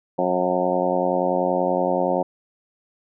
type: harmonic tone with a mistuned harmonic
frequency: 90.5 Hz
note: F#2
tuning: 38 cents flat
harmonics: 2 / 3 / 4 / 5 / 6 / 7 / 8 / 9 / 10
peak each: -29 / -29 / -27 / -33 / -23 / -27 / -26 / -32 / -29 dBFS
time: 0.18-2.23 s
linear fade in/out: 10 ms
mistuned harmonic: 9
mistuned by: -27 cents
effects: none